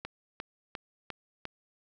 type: click train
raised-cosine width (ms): 0.3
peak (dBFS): -21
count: 5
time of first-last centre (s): 0.05-1.454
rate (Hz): 2.85
effects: none